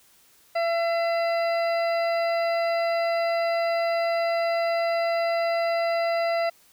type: harmonic tone with a mistuned harmonic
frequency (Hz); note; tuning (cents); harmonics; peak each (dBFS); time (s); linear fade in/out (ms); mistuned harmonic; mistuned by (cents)
674; E5; +38; 1 / 2 / 3 / 4 / 6 / 7; -22 / -34 / -33 / -39 / -43 / -41; 0.55-6.5; 10; 7; +38
effects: white hiss -58 dBFS RMS until 6.72 s